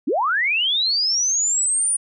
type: linear sweep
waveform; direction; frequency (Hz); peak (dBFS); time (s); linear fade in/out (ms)
sine; up; 220 to 9570; -17; 0.07-1.97; 10
effects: none